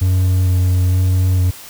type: tone with vibrato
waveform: triangle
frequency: 91.5 Hz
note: F#2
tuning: 19 cents flat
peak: -9 dBFS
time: 0.01-1.51 s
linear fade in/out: 10 ms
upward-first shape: square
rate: 1.1 Hz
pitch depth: 13 cents each way
effects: white hiss -36 dBFS RMS until 1.69 s